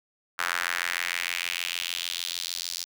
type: tone with high-pass filter sweep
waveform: square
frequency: 43.3 Hz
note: F1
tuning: 14 cents flat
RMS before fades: -31 dBFS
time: 0.38-2.85 s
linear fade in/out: 20 ms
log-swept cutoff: 1400 to 4900 Hz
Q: 2.4
effects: none